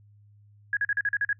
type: tone bursts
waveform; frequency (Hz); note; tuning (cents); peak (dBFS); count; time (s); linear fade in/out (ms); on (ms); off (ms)
sine; 1661.2; G#6; 0; -22; 8; 0.73-1.329; 2; 39; 41
effects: noise-tail reverb RT60 0.1 s tail -25 dB re dry + added 103 Hz sine -53 dBFS peak until 1.39 s